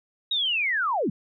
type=linear sweep; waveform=sine; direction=down; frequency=3825 to 152.5 Hz; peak=-22 dBFS; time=0.31-1.1 s; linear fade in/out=5 ms; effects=none